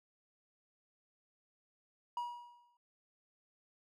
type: tone with exponential decay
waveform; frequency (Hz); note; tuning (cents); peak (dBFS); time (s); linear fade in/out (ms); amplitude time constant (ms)
triangle; 961; B5; -48; -32; 2.17-2.77; 2; 130
effects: none